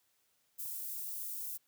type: high-pass noise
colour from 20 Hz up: white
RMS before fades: -41 dBFS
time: 0.58-1.58 s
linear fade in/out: 20 ms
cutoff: 12000 Hz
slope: 12 dB/octave
effects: white hiss -75 dBFS RMS until 1.67 s + high-pass 60 Hz 12 dB/octave